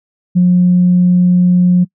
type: tone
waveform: sine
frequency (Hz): 179.1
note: F3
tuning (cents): +44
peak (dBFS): -5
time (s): 0.35-1.85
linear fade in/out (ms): 20
effects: noise-tail reverb RT60 0.1 s tail -25 dB re dry + tanh soft clip ceiling -1 dBFS